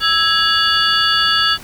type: tone cluster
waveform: sine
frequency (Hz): 1313 / 1653 / 2874 / 3437 / 4540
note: E6 / G#6 / F7 / A7 / C#8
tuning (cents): -7 / -9 / +49 / -41 / +41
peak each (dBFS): -18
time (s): 0-1.58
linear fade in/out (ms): 50
effects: tanh soft clip ceiling -2 dBFS + pink hiss -37 dBFS RMS until 1.63 s